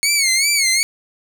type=tone with vibrato; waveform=15% pulse; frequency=2199 Hz; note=C#7; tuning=14 cents flat; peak=-7 dBFS; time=0.03-0.83 s; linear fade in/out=0 ms; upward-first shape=sine; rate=2.6 Hz; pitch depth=110 cents each way; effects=none